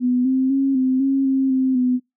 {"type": "tone with pitch steps", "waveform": "sine", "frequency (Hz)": [248.7, 261.7, 271.8, 259.3, 271.2, 267, 261.3, 251], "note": ["B3", "C4", "C#4", "C4", "C#4", "C4", "C4", "B3"], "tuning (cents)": [12, 0, -34, -15, -38, 35, -2, 28], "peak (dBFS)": -15, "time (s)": [0, 2], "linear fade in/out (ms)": 50, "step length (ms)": 250, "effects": ["noise-tail reverb RT60 0.2 s tail -24 dB re dry"]}